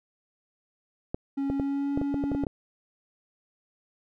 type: clicks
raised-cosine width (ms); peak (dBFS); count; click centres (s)
2; -16; 11; 1.145 / 1.5 / 1.598 / 1.975 / 2.015 / 2.143 / 2.239 / 2.317 / 2.349 / 2.437 / 2.468
type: tone with pitch glide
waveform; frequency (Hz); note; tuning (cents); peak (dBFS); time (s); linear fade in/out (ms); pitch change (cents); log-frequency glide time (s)
triangle; 276.1 to 281.7; C#4 to C#4; -7 to +28; -24; 1.37-2.45; 10; +35; 1.55-1.91
effects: none